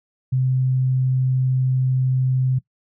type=tone; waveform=sine; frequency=129.5 Hz; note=C3; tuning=17 cents flat; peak=-16 dBFS; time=0.32-2.59 s; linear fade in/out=10 ms; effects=noise-tail reverb RT60 0.1 s tail -19 dB re dry